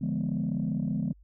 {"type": "chord", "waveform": "sine", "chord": "D diminished seventh", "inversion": "none", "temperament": "equal with one note detuned", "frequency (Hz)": [146.83, 172.21, 207.7, 246.9], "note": ["D3", "F3", "Ab3", "Cb4"], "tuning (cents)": [0, -24, 0, 0], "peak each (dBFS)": [-32, -31, -30, -32], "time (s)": [0.01, 1.13], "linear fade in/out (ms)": 10, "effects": ["tanh soft clip ceiling -21 dBFS", "added 50 Hz sine -53 dBFS peak until 1.23 s"]}